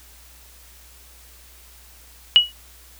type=tone with exponential decay; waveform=sine; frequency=2920 Hz; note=F#7; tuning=24 cents flat; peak=-4 dBFS; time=2.36-2.52 s; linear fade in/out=0 ms; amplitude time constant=33 ms; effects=added 60 Hz sine -49 dBFS peak until 2.99 s + white hiss -49 dBFS RMS until 2.99 s